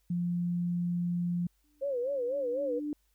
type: tone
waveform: sine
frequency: 174.61 Hz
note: F3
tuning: in tune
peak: -28 dBFS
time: 0.1-1.47 s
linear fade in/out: 5 ms
type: tone with exponential growth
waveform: sine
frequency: 296.5 Hz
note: D4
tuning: 17 cents sharp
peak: -30 dBFS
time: 1.64-2.93 s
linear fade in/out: 1 ms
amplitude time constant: 280 ms
type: tone with vibrato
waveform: sine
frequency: 522 Hz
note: C5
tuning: 4 cents flat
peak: -29 dBFS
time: 1.81-2.8 s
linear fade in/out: 20 ms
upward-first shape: sine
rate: 4 Hz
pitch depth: 150 cents each way
effects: added 50 Hz sine -70 dBFS peak until 3.14 s + white hiss -75 dBFS RMS until 3.14 s